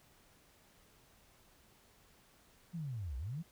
sine linear two-way sweep, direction down then up, 177.9 to 58 to 177.9 Hz, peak -38 dBFS, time 2.73-3.43 s, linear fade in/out 20 ms, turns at 3.17 s, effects pink hiss -66 dBFS RMS until 3.51 s

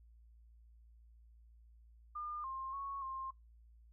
sine tone with pitch steps, 1207 / 1061 / 1105 / 1061 Hz, D6 / C6 / C#6 / C6, +47 / +24 / -6 / +24 cents, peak -40 dBFS, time 2.15-3.31 s, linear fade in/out 10 ms, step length 290 ms, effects noise-tail reverb RT60 0.2 s tail -23 dB re dry + added 57 Hz sine -59 dBFS peak until 3.92 s

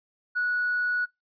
sine tone with hard clipping, 1467 Hz, F#6, 15 cents flat, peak -24 dBFS, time 0.35-1.06 s, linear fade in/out 20 ms, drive 1 dB, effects noise-tail reverb RT60 0.2 s tail -24 dB re dry + resampled to 11025 Hz

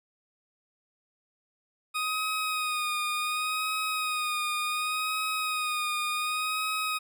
20% pulse tone with vibrato, 1244.5 Hz, D#6, in tune, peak -23 dBFS, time 1.94-6.99 s, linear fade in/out 20 ms, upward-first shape sine, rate 0.68 Hz, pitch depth 33 cents each way, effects none

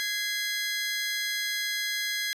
20% pulse tone pair together, 1661.2 / 2057 Hz, G#6 / C7, 0 / -30 cents, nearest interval major third, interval 370 cents, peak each -26 dBFS, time 0-2.33 s, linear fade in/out 0 ms, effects resampled to 32000 Hz

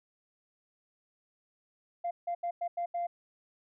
sine tone bursts at uneven times, 694 Hz, F5, 11 cents flat, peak -29 dBFS, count 6, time 2.04-2.11 / 2.27-2.35 / 2.43-2.51 / 2.61-2.68 / 2.77-2.86 / 2.94-3.07 s, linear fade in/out 10 ms, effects tanh soft clip ceiling -27 dBFS

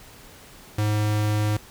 square tone, 105.7 Hz, G#2, 31 cents sharp, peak -21 dBFS, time 0.78-1.57 s, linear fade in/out 5 ms, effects pink hiss -47 dBFS RMS until 1.7 s

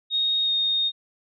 sine tone with pitch glide, 3729 to 3699 Hz, A#7 to A#7, 0 to -14 cents, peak -20 dBFS, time 0.1-0.92 s, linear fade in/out 50 ms, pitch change -14 cents, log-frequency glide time 0.44-0.51 s, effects none

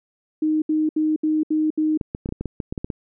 sine tone bursts, 310 Hz, D#4, 6 cents flat, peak -17 dBFS, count 6, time 0.42-1.975 s, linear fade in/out 5 ms, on 200 ms, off 71 ms
clicks, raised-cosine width 3 ms, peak -14 dBFS, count 12, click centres 2.012 / 2.149 / 2.259 / 2.29 / 2.324 / 2.41 / 2.457 / 2.602 / 2.725 / 2.778 / 2.845 / 2.902 s
effects none

